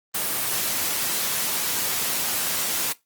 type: high-pass noise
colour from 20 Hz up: white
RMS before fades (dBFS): -25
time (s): 0.14-2.93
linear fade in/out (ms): 10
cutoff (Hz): 100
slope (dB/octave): 24
effects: noise-tail reverb RT60 0.2 s tail -20 dB re dry + Opus 24 kbps